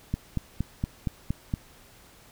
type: click train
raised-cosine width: 5 ms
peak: -14 dBFS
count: 7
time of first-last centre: 0.14-1.539 s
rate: 4.29 Hz
effects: pink hiss -54 dBFS RMS until 2.31 s

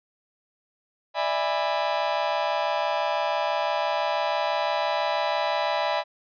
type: chord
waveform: 40% pulse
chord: E dominant seventh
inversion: third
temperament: just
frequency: 593.3 / 659.3 / 824.1 / 988.9 Hz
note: D5 / E5 / G#5 / B5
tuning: +18 / 0 / -14 / +2 cents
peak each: -28 / -28 / -28 / -28 dBFS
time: 1.14-6.04 s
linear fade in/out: 50 ms
effects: resampled to 11025 Hz

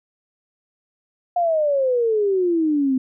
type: exponential sweep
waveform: sine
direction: down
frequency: 716 to 255.1 Hz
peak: -16 dBFS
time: 1.36-2.98 s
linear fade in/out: 5 ms
effects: none

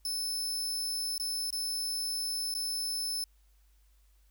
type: tone with dropouts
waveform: sawtooth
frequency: 5260 Hz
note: E8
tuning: 5 cents flat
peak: -29 dBFS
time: 0.05-3.24 s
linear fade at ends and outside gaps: 2 ms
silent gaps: 1.18-1.198 / 1.505-1.527 / 2.541-2.549 s
effects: added 50 Hz sine -61 dBFS peak until 4.3 s + white hiss -73 dBFS RMS until 4.3 s

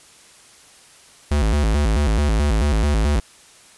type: tone with vibrato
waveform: square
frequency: 62.7 Hz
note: B1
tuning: 27 cents sharp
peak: -16 dBFS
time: 1.31-3.2 s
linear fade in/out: 5 ms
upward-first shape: square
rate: 4.6 Hz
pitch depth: 270 cents each way
effects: white hiss -48 dBFS RMS until 3.77 s + resampled to 24000 Hz

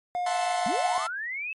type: tone with pitch glide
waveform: triangle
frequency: 714 to 721.9 Hz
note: F5 to F#5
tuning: +38 to -43 cents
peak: -24 dBFS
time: 0.15-0.98 s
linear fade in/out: 0 ms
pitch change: +19 cents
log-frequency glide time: 0.67-0.81 s
type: chord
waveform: sawtooth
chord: F# half-diminished seventh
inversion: third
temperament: equal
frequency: 659.3 / 740 / 880 / 1046.5 Hz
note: E5 / F#5 / A5 / C6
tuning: 0 / 0 / 0 / 0 cents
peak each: -31 dBFS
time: 0.26-1.07 s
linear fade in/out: 5 ms
type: linear sweep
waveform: sine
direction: up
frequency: 175.7 to 2647 Hz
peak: -30 dBFS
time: 0.66-1.53 s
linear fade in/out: 2 ms
effects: MP3 48 kbps

